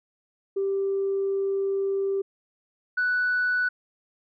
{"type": "tone pair in turn", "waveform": "sine", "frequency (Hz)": [391.9, 1483.9], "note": ["G4", "F#6"], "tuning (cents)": [0, 5], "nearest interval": "octave + major seventh", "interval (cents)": 2305, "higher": "second", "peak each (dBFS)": [-22, -20], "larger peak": "second", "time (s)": [[0.56, 2.22], [2.97, 3.69]], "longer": "first", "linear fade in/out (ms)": 10, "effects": ["tanh soft clip ceiling -18 dBFS"]}